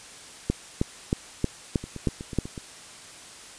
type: two click trains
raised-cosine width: 3 ms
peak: -9 / -22 dBFS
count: 7 / 7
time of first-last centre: 0.5-2.387 / 1.84-2.578 s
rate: 3.18 / 8.13 Hz
effects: white hiss -45 dBFS RMS until 3.58 s + resampled to 22050 Hz